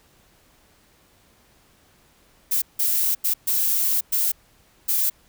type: noise bursts at uneven times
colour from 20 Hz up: violet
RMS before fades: -21 dBFS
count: 6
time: 2.51-2.62 / 2.79-3.15 / 3.24-3.34 / 3.47-4.01 / 4.12-4.32 / 4.88-5.1 s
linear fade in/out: 10 ms
effects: pink hiss -58 dBFS RMS until 5.28 s